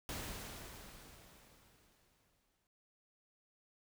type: noise with exponential decay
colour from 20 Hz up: pink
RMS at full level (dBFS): -42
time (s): 0.09-2.67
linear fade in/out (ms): 1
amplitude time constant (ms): 560
effects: none